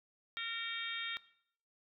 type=harmonic tone; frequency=460 Hz; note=A#4; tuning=23 cents flat; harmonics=3 / 4 / 5 / 6 / 7 / 8; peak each=-45 / -45 / -44 / -51 / -44 / -44 dBFS; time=0.37-1.17 s; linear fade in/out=0 ms; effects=noise-tail reverb RT60 0.6 s tail -17 dB re dry